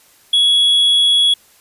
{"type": "tone", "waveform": "triangle", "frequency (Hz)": 3356, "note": "G#7", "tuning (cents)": 17, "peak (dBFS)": -8, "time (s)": [0.33, 1.34], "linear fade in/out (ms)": 5, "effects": ["white hiss -50 dBFS RMS until 1.6 s", "resampled to 32000 Hz"]}